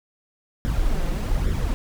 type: noise with flanger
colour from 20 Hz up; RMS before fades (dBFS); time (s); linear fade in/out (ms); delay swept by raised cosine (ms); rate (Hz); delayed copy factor
brown; -22; 0.65-1.74; 0; 0.55 to 5.85; 1.2; +0.65
effects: none